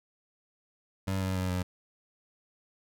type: tone with pitch steps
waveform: 25% pulse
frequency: 95.8 / 94.15 / 92.54 / 90.95 Hz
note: G2 / F#2 / F#2 / F#2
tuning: -39 / +31 / +1 / -29 cents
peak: -25 dBFS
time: 1.07-1.63 s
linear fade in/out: 10 ms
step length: 140 ms
effects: none